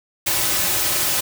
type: noise with comb filter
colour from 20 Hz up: white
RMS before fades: -20 dBFS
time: 0.26-1.21 s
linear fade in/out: 10 ms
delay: 4.3 ms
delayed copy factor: -0.6
effects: none